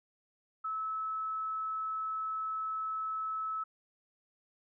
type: tone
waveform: sine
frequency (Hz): 1300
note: E6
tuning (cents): -24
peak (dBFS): -33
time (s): 0.64-3.64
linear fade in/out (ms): 10
effects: none